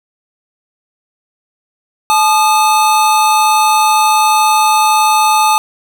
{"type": "tone pair together", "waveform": "square", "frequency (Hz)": [864.1, 1222], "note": ["A5", "D#6"], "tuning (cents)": [-32, -32], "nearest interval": "tritone", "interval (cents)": 600, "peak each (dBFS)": [-10, -14], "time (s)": [2.1, 5.58], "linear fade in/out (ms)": 0, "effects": []}